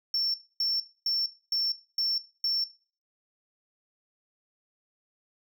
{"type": "tone bursts", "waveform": "sine", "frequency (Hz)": 5420, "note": "E8", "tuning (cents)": 47, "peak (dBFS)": -22, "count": 6, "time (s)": [0.14, 2.64], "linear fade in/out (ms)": 2, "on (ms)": 200, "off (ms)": 260, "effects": ["noise-tail reverb RT60 0.4 s tail -20 dB re dry", "tanh soft clip ceiling -23 dBFS"]}